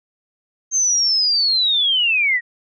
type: linear sweep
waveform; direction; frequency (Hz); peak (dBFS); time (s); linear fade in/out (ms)
sine; down; 6380 to 1864.7; -14; 0.71-2.41; 50
effects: none